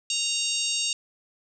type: harmonic tone with a mistuned harmonic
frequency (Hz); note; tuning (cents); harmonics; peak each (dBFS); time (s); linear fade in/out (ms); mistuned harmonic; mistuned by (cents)
931; A#5; -2; 3 / 4 / 5 / 6 / 7 / 8 / 9; -30 / -31 / -32 / -33 / -33 / -34 / -35; 0.1-0.93; 2; 5; -23
effects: none